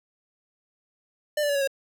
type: tone with pitch steps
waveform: square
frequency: 598 / 584 / 570.3 / 557 / 544 Hz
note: D5 / D5 / C#5 / C#5 / C#5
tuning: +31 / -10 / +49 / +8 / -33 cents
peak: -23 dBFS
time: 1.37-1.675 s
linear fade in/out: 5 ms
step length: 61 ms
effects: none